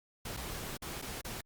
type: noise with dropouts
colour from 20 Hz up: pink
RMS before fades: -41 dBFS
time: 0.25-1.41 s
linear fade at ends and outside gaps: 5 ms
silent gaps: 0.367-0.371 / 0.771-0.82 / 1.016-1.022 / 1.213-1.246 s
effects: Opus 48 kbps